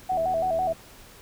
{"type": "tone with vibrato", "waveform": "sine", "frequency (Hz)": 698.5, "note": "F5", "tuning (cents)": 0, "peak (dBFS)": -22, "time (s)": [0.09, 0.73], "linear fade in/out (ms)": 10, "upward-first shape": "square", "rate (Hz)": 6, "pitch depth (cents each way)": 110}
{"type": "click train", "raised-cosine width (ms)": 2, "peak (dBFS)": -29, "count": 50, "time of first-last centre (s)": [0.12, 0.732], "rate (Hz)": 80.1}
{"effects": ["pink hiss -49 dBFS RMS until 1.21 s"]}